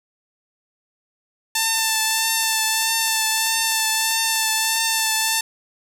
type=tone with vibrato; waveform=5% pulse; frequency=889 Hz; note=A5; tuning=18 cents sharp; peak=-6 dBFS; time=1.55-5.41 s; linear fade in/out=5 ms; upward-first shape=triangle; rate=1.6 Hz; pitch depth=23 cents each way; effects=none